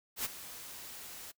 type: noise with ADSR envelope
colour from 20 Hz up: white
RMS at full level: -33 dBFS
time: 0.16-1.32 s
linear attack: 90 ms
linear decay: 20 ms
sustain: -14 dB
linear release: 17 ms
effects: noise-tail reverb RT60 0.1 s tail -22 dB re dry